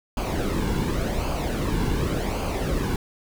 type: noise with flanger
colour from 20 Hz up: brown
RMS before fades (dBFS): -25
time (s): 0.17-2.96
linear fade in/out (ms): 2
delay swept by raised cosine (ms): 0.53 to 1.63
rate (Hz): 0.89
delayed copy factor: -0.6
effects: none